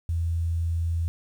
sine tone, 83.6 Hz, E2, 25 cents sharp, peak -23 dBFS, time 0.09-1.08 s, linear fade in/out 0 ms, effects 9-bit

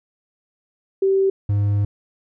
sine / triangle tone pair in turn, 387.1 / 102.03 Hz, G4 / G#2, -22 / -30 cents, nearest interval octave + major seventh, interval 2308 cents, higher first, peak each -14 dBFS, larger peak neither, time 1.02-1.3 / 1.49-1.85 s, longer second, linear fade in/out 5 ms, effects none

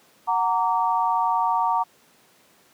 sine chord, Gb augmented, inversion none, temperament just, 740 / 925 / 1156.2 Hz, Gb5 / Bb5 / D6, 0 / -14 / -27 cents, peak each -25 / -21 / -26 dBFS, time 0.27-1.84 s, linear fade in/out 20 ms, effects pink hiss -57 dBFS RMS until 2.73 s + high-pass 200 Hz 12 dB/octave

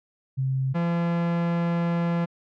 sine / 45% pulse tone pair in turn, 132.6 / 170.42 Hz, C3 / F3, +23 / -42 cents, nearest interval major third, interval 435 cents, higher second, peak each -22 dBFS, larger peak neither, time 0.37-0.74 / 0.74-2.26 s, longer second, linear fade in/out 20 ms, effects low-pass 2000 Hz 12 dB/octave

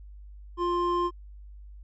triangle tone pair together, 349.9 / 1051 Hz, F4 / C6, +3 / +7 cents, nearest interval octave + perfect fifth, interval 1904 cents, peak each -25 dBFS, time 0.57-1.11 s, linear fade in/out 50 ms, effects added 50 Hz sine -43 dBFS peak until 1.83 s + resampled to 16000 Hz

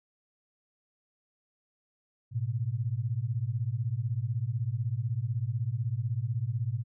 sine beating tone pair, 108.7 / 124.7 Hz, A2 / B2, -21 / +17 cents, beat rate 16 Hz, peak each -31 dBFS, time 2.31-6.84 s, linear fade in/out 50 ms, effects none

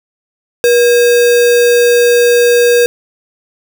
sine tone with sample-and-hold, 480 Hz, B4, 49 cents flat, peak -5 dBFS, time 0.64-2.86 s, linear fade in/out 0 ms, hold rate 2100 Hz, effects none

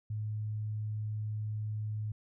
sine tone, 107 Hz, A2, 48 cents flat, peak -33 dBFS, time 0.1-2.12 s, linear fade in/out 5 ms, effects none

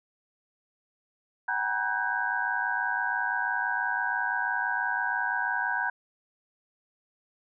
sine tone cluster, 752 / 821 / 955 / 1512 / 1618 Hz, F#5 / G#5 / A#5 / F#6 / G#6, +28 / -20 / +42 / +37 / -46 cents, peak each -36 / -38 / -32 / -30 / -31 dBFS, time 1.48-5.9 s, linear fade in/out 5 ms, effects none

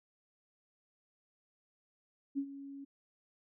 sine tone with ADSR envelope, 277.5 Hz, C#4, 2 cents sharp, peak -30 dBFS, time 2.35-2.85 s, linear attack 30 ms, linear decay 72 ms, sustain -14 dB, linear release 13 ms, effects none

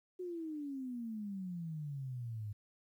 sine exponential sweep, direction down, 369.9 to 101.8 Hz, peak -39 dBFS, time 0.19-2.53 s, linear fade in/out 10 ms, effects 12-bit

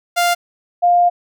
sawtooth / sine tone pair in turn, 698.5 / 703.4 Hz, F5 / F5, 0 / +12 cents, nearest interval unison, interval 12 cents, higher second, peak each -9 dBFS, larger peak neither, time 0.16-0.35 / 0.82-1.1 s, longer second, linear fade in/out 20 ms, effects none

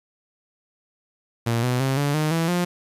sawtooth tone with pitch steps, 116.54 / 124.9 / 133.87 / 143.48 / 153.78 / 164.81 / 176.64 Hz, A#2 / B2 / C3 / D3 / D#3 / E3 / F3, 0 / +20 / +40 / -40 / -20 / 0 / +20 cents, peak -16 dBFS, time 1.46-2.65 s, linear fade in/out 10 ms, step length 170 ms, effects resampled to 32000 Hz + 8-bit

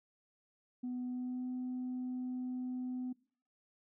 sine tone with pitch glide, 248.9 to 252.5 Hz, B3 to B3, +14 to +39 cents, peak -35 dBFS, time 0.83-3.13 s, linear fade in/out 10 ms, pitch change +25 cents, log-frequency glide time 1.06-1.47 s, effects noise-tail reverb RT60 0.5 s tail -23 dB re dry + tanh soft clip ceiling -34 dBFS

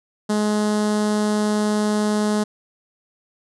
sawtooth tone with notch filter, 210.7 Hz, G#3, 25 cents sharp, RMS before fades -20 dBFS, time 0.29-2.44 s, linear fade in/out 10 ms, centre 2400 Hz, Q 1.1, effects resampled to 24000 Hz

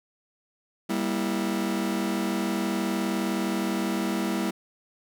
40% pulse chord, E diminished, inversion first, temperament just, 197.78 / 237.3 / 329.6 Hz, G3 / Bb3 / E4, +16 / +31 / 0 cents, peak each -28 / -30 / -29 dBFS, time 0.89-4.51 s, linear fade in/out 10 ms, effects none

